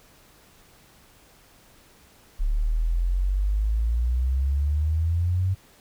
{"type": "exponential sweep", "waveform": "sine", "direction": "up", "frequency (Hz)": [35.43, 95.9], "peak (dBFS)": -20, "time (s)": [2.39, 5.55], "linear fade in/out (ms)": 20, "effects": ["pink hiss -55 dBFS RMS until 5.8 s"]}